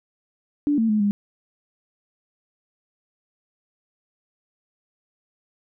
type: tone with pitch steps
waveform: sine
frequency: 291.3 / 225 / 213.1 / 203.7 Hz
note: D4 / A3 / G#3 / G#3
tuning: -14 / +39 / +45 / -33 cents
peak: -17 dBFS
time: 0.67-1.11 s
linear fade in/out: 0 ms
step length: 110 ms
effects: none